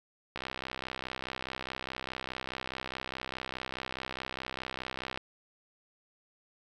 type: click train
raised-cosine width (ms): 0.3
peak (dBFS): -20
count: 313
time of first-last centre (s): 0.36-5.175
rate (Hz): 64.8
effects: 9-bit